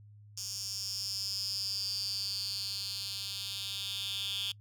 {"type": "tone with high-pass filter sweep", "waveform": "10% pulse", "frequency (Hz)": 198, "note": "G3", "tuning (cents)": 18, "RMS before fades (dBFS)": -37, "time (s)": [0.37, 4.52], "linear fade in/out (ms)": 5, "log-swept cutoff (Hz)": [5800, 3400], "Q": 9, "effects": ["noise-tail reverb RT60 0.1 s tail -26 dB re dry", "added 104 Hz sine -52 dBFS peak until 4.6 s"]}